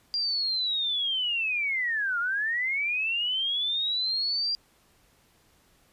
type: linear two-way sweep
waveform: sine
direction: down then up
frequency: 4802 to 1377 to 4800 Hz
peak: -25 dBFS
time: 0.14-4.55 s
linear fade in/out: 0 ms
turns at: 2.19 s
effects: pink hiss -63 dBFS RMS until 5.92 s + resampled to 32000 Hz